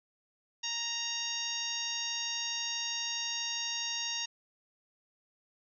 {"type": "harmonic tone", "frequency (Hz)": 932.3, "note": "A#5", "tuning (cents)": 0, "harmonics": [1, 2, 3, 4, 5, 6, 7], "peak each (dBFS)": [-47, -44, -39, -39, -43, -38, -42], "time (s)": [0.63, 4.26], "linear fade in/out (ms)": 10, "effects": []}